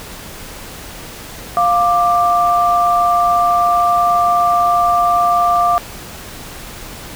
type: tone pair together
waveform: sine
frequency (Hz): 701 / 1180.1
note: F5 / D6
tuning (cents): +6 / +8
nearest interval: major sixth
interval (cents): 902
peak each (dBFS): -13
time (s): 1.57-5.78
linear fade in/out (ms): 0
effects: pink hiss -32 dBFS RMS until 7.15 s